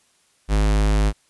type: tone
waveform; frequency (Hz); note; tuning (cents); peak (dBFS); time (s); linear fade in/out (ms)
square; 51.91; G#1; 0; -16; 0.48-1.13; 50
effects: white hiss -61 dBFS RMS until 1.29 s + resampled to 24000 Hz